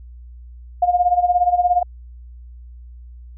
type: tone with tremolo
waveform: sine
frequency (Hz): 712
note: F5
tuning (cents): +33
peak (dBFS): -10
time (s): 0.82-1.83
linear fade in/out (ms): 5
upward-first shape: sine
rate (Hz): 17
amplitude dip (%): 80
effects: added 60 Hz sine -36 dBFS peak until 3.37 s

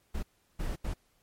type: noise bursts at uneven times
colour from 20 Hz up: brown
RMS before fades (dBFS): -33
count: 3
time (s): 0.14-0.23 / 0.59-0.76 / 0.84-0.94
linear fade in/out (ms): 10
effects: pink hiss -70 dBFS RMS until 1.22 s + MP3 64 kbps

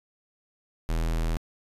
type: tone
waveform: square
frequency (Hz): 40.81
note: E1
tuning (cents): -17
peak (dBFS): -25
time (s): 0.89-1.37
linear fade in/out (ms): 0
effects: resampled to 32000 Hz

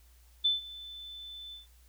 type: tone with ADSR envelope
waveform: sine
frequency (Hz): 3520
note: A7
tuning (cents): 0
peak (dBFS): -22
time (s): 0.44-1.67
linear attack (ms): 15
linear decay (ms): 150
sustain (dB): -20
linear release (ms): 140
effects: added 60 Hz sine -57 dBFS peak until 1.88 s + white hiss -66 dBFS RMS until 1.88 s

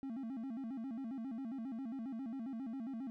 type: tone with vibrato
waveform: triangle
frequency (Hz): 246.9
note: B3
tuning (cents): 0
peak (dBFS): -38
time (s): 0.03-3.1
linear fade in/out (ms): 0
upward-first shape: square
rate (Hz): 7.4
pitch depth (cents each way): 160
effects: none

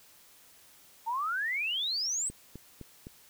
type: exponential sweep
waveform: sine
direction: up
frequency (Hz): 875 to 8372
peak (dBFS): -29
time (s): 1.06-2.3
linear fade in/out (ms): 20
type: click train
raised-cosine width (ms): 3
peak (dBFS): -30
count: 4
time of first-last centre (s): 2.3-3.069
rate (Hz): 3.9
effects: white hiss -58 dBFS RMS until 3.29 s

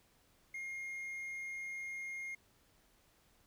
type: tone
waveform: triangle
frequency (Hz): 2133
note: C7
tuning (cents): +33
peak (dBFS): -39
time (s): 0.54-2.35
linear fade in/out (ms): 5
effects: pink hiss -70 dBFS RMS until 3.46 s

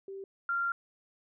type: tone pair in turn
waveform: sine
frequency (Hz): 389.7 / 1385.7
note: G4 / F6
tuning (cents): -10 / -14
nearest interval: octave + minor seventh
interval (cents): 2196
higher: second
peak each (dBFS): -39 / -28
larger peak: second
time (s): 0.08-0.24 / 0.49-0.72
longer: second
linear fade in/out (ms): 2
effects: none

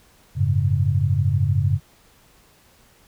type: chord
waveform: sine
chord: F# suspended second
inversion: none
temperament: equal with one note detuned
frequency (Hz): 92.5 / 105.46 / 138.59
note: F#2 / G#2 / C#3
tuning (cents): 0 / +27 / 0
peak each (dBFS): -21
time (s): 0.35-1.8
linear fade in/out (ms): 50
effects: pink hiss -55 dBFS RMS until 3.07 s

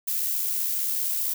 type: noise with amplitude modulation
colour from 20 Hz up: violet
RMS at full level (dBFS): -25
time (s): 0.07-1.34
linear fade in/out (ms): 10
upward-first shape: sine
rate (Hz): 75.3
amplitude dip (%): 35
effects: none

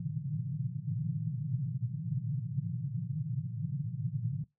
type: band-pass noise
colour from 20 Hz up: pink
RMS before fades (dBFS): -35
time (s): 0-4.44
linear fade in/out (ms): 5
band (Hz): 110 to 170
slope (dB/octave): 96
effects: noise-tail reverb RT60 0.2 s tail -22 dB re dry

